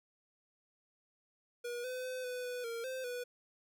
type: tone with pitch steps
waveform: square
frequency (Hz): 481 / 507 / 510 / 498.3 / 494.4 / 462.9 / 519 / 491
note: B4 / B4 / C5 / B4 / B4 / A#4 / C5 / B4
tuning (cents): -46 / +45 / -44 / +15 / +2 / -12 / -14 / -10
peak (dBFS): -39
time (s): 1.64-3.24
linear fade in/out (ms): 10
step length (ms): 200
effects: none